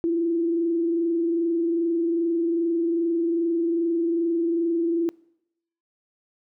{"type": "tone with frequency modulation", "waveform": "sine", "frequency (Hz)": 336, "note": "E4", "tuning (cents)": 33, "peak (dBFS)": -20, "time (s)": [0.04, 5.09], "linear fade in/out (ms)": 0, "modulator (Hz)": 22.5, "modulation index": 0.39, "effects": ["noise-tail reverb RT60 0.8 s tail -25 dB re dry"]}